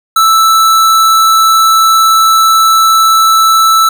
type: tone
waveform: square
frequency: 1318.5 Hz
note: E6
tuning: in tune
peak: -5 dBFS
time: 0.16-3.89 s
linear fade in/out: 5 ms
effects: none